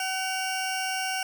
20% pulse tone pair together, 756 / 2784 Hz, F#5 / F7, +37 / -6 cents, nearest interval octave + major seventh, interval 2257 cents, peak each -24 / -28 dBFS, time 0-1.23 s, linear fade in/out 2 ms, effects none

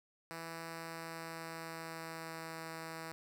5% pulse tone with pitch glide, 164.81 to 162.54 Hz, E3 to E3, 0 to -24 cents, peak -32 dBFS, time 0.31-3.12 s, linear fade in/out 0 ms, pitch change -24 cents, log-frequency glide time 0.69-2.61 s, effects none

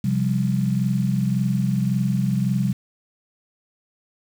sine chord, C suspended fourth, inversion none, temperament just, 130.81 / 174.42 / 196.22 Hz, C3 / F3 / G3, 0 / -2 / +2 cents, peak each -22 / -25 / -22 dBFS, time 0.04-2.73 s, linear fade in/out 5 ms, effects 7-bit

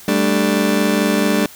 30% pulse chord, G suspended second, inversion none, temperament just, 196 / 220.5 / 294 Hz, G3 / A3 / D4, 0 / +4 / +2 cents, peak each -16 dBFS, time 0.08-1.46 s, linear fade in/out 2 ms, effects white hiss -40 dBFS RMS until 1.55 s

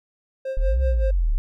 triangle tone with tremolo, 530 Hz, C5, 22 cents sharp, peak -22 dBFS, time 0.45-1.11 s, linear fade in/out 5 ms, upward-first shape sine, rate 5.3 Hz, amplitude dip 85%
sine linear two-way sweep, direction up then down, 32.7 to 66.5 to 32.7 Hz, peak -17 dBFS, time 0.57-1.38 s, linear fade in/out 0 ms, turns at 0.81 s
effects none

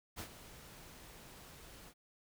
pink noise with ADSR envelope, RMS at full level -43 dBFS, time 0.16-1.94 s, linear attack 33 ms, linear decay 85 ms, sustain -12 dB, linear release 57 ms, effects none

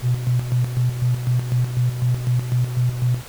triangle tone with tremolo, 123.47 Hz, B2, in tune, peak -11 dBFS, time 0.02-3.23 s, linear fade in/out 50 ms, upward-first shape square, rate 4 Hz, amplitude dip 70%, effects tanh soft clip ceiling -13 dBFS + pink hiss -39 dBFS RMS until 3.28 s

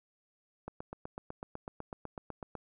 click train, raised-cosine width 1 ms, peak -26 dBFS, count 16, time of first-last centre 0.68-2.553 s, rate 8.01 Hz, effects none

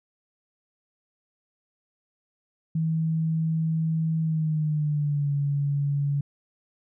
sine tone with pitch glide, 160.8 to 142.43 Hz, E3 to C#3, -43 to +47 cents, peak -22 dBFS, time 2.75-6.21 s, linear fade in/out 5 ms, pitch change -210 cents, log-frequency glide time 4.21-5.32 s, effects none

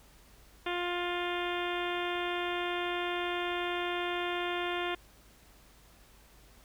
harmonic tone, 352.1 Hz, F4, 14 cents sharp, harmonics 1 / 2 / 3 / 4 / 5 / 6 / 7 / 8 / 9 / 10, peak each -35 / -38 / -40 / -41 / -42 / -43 / -43 / -44 / -45 / -45 dBFS, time 0.66-4.95 s, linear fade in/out 5 ms, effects added 50 Hz sine -60 dBFS peak until 6.64 s + pink hiss -60 dBFS RMS until 6.64 s

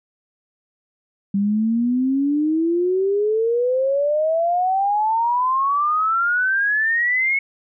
sine exponential sweep, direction up, 196 to 2205 Hz, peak -16 dBFS, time 1.34-7.39 s, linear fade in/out 5 ms, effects none

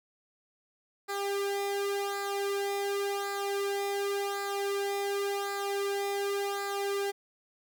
sawtooth tone with flanger, 400 Hz, G4, 35 cents sharp, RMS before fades -32 dBFS, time 1.08-7.12 s, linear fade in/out 20 ms, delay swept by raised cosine 0.33 to 1.83 ms, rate 0.9 Hz, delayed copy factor -0.8, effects none

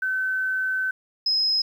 sine tone pair in turn, 1526 / 5111 Hz, G6 / D#8, -47 / +46 cents, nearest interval octave + major sixth, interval 2093 cents, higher second, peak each -22 / -19 dBFS, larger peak second, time 0.02-0.91 / 1.26-1.62 s, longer first, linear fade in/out 5 ms, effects 9-bit

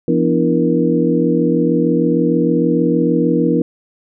sine tone cluster, 170.9 / 246.5 / 292.9 / 333.1 / 472.9 Hz, F3 / B3 / D4 / E4 / A#4, -37 / -3 / -5 / +18 / +25 cents, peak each -18 dBFS, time 0.08-3.62 s, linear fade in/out 2 ms, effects none

